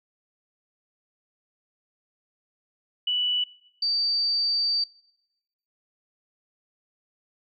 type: tone pair in turn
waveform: sine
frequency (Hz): 2960 / 4630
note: F#7 / D8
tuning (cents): 0 / -25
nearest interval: minor sixth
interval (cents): 775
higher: second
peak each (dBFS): -22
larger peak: neither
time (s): 3.07-3.44 / 3.82-4.84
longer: second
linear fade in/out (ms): 5
effects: noise-tail reverb RT60 1.0 s tail -23 dB re dry

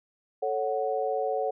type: chord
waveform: sine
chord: F# minor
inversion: first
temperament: equal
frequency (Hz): 440 / 554.4 / 740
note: A4 / C#5 / F#5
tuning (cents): 0 / 0 / 0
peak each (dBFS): -30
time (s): 0.42-1.51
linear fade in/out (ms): 10
effects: none

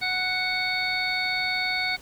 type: harmonic tone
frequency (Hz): 740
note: F#5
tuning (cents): 0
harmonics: 1 / 2 / 3 / 5 / 6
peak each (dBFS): -33 / -33 / -26 / -34 / -31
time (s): 0.01-1.97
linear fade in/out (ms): 20
effects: pink hiss -49 dBFS RMS until 2.01 s

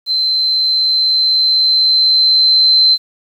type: tone with level ramp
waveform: sine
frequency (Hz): 4088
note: C8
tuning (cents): -41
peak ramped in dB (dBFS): -12 to -6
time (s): 0.06-2.98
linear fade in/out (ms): 50
effects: 7-bit

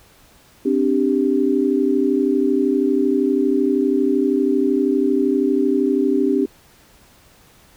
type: chord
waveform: sine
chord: C suspended second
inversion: none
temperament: just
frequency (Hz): 261.6 / 294.3 / 392.4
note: C4 / D4 / G4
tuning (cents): 0 / +4 / +2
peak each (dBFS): -19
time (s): 0.65-6.46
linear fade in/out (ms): 10
effects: pink hiss -51 dBFS RMS until 7.76 s

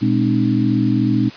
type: tone cluster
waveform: sine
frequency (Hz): 120.8 / 209.5 / 263.1 / 305.6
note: B2 / G#3 / C4 / D#4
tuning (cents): -38 / +15 / +10 / -31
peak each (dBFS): -19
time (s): 0.01-1.3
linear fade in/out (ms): 20
effects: white hiss -37 dBFS RMS until 1.36 s + resampled to 11025 Hz

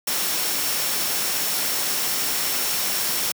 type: tone in noise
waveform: sine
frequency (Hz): 5460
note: F8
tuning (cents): -40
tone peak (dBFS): -32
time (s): 0.07-3.32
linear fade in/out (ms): 5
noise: white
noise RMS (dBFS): -24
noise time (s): 0.07-3.32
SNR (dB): -11
effects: high-pass 150 Hz 12 dB/octave

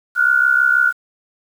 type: tone pair together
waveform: sine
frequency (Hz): 1413.8 / 1480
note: F6 / F#6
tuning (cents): +21 / 0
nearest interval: minor second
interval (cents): 79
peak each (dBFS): -14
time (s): 0.15-0.93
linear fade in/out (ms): 50
effects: 7-bit

